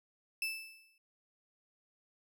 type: tone with exponential decay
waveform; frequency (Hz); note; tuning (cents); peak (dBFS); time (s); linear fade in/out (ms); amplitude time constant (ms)
35% pulse; 2637; E7; 0; -30; 0.42-0.98; 2; 120
effects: none